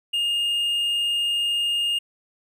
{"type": "tone", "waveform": "triangle", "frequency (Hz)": 2833, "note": "F7", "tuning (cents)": 24, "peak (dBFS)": -19, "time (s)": [0.13, 1.99], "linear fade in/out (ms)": 10, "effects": []}